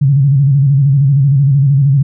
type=tone with vibrato; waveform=sine; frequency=138.59 Hz; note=C#3; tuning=in tune; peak=-6 dBFS; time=0.01-2.03 s; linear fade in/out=10 ms; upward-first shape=square; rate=13 Hz; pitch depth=74 cents each way; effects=none